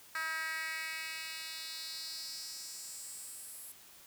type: tone with high-pass filter sweep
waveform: 10% pulse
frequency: 320 Hz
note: D#4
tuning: 49 cents sharp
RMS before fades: -42 dBFS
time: 0.15-3.72 s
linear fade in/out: 2 ms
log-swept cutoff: 1500 to 11000 Hz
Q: 2.5
effects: white hiss -57 dBFS RMS until 4.06 s